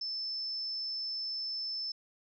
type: tone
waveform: sine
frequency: 5274 Hz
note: E8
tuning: in tune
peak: -34 dBFS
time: 0.01-1.92 s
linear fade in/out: 5 ms
effects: none